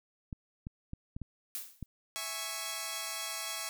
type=clicks; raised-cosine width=5 ms; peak=-27 dBFS; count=6; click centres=0.328 / 0.669 / 0.934 / 1.165 / 1.217 / 1.827 s
type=noise with exponential decay; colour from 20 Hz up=blue; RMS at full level=-36 dBFS; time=1.55-1.86 s; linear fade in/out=0 ms; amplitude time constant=67 ms
type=chord; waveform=5% pulse; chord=C# minor; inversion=first; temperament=equal; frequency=659.3 / 830.6 / 1108.7 Hz; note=E5 / G#5 / C#6; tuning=0 / 0 / 0 cents; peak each=-30 / -31 / -27 dBFS; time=2.16-3.69 s; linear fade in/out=0 ms
effects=none

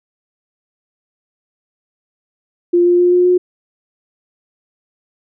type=tone with pitch steps; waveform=sine; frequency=349.1 / 351.9 / 354.8 / 357.7 / 360.6 Hz; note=F4 / F4 / F4 / F4 / F#4; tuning=-1 / +13 / +27 / +41 / -45 cents; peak=-8 dBFS; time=2.73-3.38 s; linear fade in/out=10 ms; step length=130 ms; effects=none

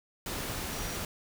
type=tone in noise; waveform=sine; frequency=5760 Hz; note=F#8; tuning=47 cents flat; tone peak=-46 dBFS; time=0.72-0.96 s; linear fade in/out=2 ms; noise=pink; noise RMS=-36 dBFS; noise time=0.26-1.05 s; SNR=-13 dB; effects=none

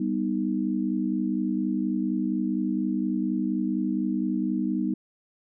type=chord; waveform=sine; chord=G augmented; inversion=none; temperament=equal; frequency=196 / 246.9 / 311.1 Hz; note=G3 / B3 / D#4; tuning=0 / 0 / 0 cents; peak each=-28 dBFS; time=0-4.94 s; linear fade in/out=5 ms; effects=none

